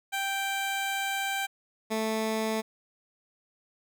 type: tone pair in turn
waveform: 15% pulse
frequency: 784 / 220 Hz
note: G5 / A3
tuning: 0 / 0 cents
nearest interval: octave + minor seventh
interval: 2200 cents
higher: first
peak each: -22 / -21 dBFS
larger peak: second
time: 0.12-1.47 / 1.9-2.62 s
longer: first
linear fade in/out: 20 ms
effects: none